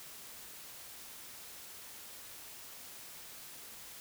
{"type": "silence", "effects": ["white hiss -50 dBFS RMS until 4 s"]}